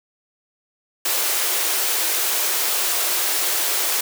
white high-pass noise, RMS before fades -21 dBFS, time 1.05-4.01 s, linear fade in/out 5 ms, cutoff 320 Hz, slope 96 dB/octave, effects none

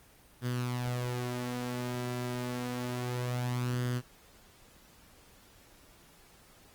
sawtooth tone with flanger, 123.47 Hz, B2, in tune, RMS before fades -34 dBFS, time 0.41-4.02 s, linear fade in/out 50 ms, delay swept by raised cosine 0.61 to 5.11 ms, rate 0.29 Hz, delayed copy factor +0.55, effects pink hiss -59 dBFS RMS until 6.74 s + Opus 24 kbps

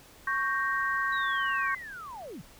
sine chord, G diminished, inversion second, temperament equal, 1108.7 / 1568 / 1864.7 Hz, Db6 / G6 / Bb6, 0 / 0 / 0 cents, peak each -30 / -30 / -32 dBFS, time 0.27-1.75 s, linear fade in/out 5 ms
sine linear sweep, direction down, 3951 to 112.7 Hz, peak -39 dBFS, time 1.12-2.42 s, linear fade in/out 10 ms
effects pink hiss -54 dBFS RMS until 2.59 s

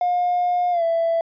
triangle tone with pitch glide, 713 to 665.3 Hz, F5 to E5, +36 to +16 cents, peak -14 dBFS, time 0.01-1.21 s, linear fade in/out 2 ms, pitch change -120 cents, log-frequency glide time 0.71-0.83 s, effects tanh soft clip ceiling -14 dBFS + resampled to 11025 Hz

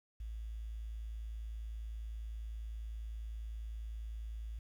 sine tone, 55 Hz, A1, in tune, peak -40 dBFS, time 0.2-4.59 s, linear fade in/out 5 ms, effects 11-bit

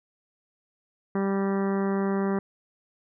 harmonic tone with a mistuned harmonic, 196 Hz, G3, in tune, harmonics 1 / 2 / 3 / 4 / 5 / 6 / 7 / 8 / 9 / 10, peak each -25 / -28 / -37 / -38 / -39 / -39 / -44 / -44 / -47 / -46 dBFS, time 1.15-2.39 s, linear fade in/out 2 ms, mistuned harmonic 10, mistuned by -33 cents, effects none

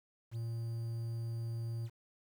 triangle tone with quantisation, 115.2 Hz, A#2, 20 cents flat, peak -34 dBFS, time 0.31-1.9 s, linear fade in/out 50 ms, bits 10, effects none

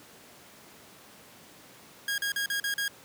sawtooth tone bursts, 1634 Hz, G#6, 29 cents flat, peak -24 dBFS, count 6, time 2.08-2.88 s, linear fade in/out 2 ms, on 100 ms, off 40 ms, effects pink hiss -52 dBFS RMS until 3.04 s + high-pass 150 Hz 12 dB/octave

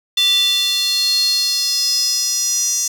square tone with high-pass filter sweep, 390 Hz, G4, 9 cents flat, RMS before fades -17 dBFS, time 0.17-2.88 s, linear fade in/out 5 ms, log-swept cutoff 3400 to 6200 Hz, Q 8.1, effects none

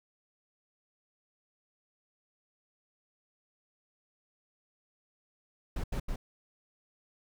brown noise bursts, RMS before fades -33 dBFS, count 3, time 5.76-6.16 s, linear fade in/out 5 ms, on 78 ms, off 83 ms, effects none

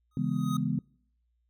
square tone with exponential growth, 1251 Hz, D#6, 9 cents sharp, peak -33 dBFS, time 0.11-0.57 s, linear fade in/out 5 ms, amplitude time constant 100 ms
sine chord, C# minor seventh, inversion none, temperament equal with one note detuned, 138.59 / 164.81 / 206.1 / 246.9 Hz, C#3 / E3 / G#3 / B3, 0 / 0 / -13 / 0 cents, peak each -32 dBFS, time 0.17-0.79 s, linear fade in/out 2 ms
effects noise-tail reverb RT60 0.6 s tail -25 dB re dry + added 59 Hz sine -70 dBFS peak until 1.49 s

